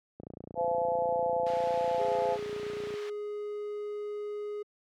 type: click train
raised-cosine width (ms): 2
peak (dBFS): -29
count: 81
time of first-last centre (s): 0.2-2.94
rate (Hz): 29.2
type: harmonic tone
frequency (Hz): 171.2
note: F3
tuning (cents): -34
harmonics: 3 / 4 / 5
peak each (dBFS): -29 / -31 / -33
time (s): 0.55-2.38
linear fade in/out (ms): 50
type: band-pass noise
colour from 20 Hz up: pink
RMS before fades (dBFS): -49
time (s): 1.46-3.1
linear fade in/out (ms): 5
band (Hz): 1200 to 3600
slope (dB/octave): 12
type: tone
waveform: triangle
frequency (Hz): 416.1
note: G#4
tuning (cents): +3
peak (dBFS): -32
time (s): 1.99-4.63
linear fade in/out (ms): 10
effects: high-pass 100 Hz 12 dB/octave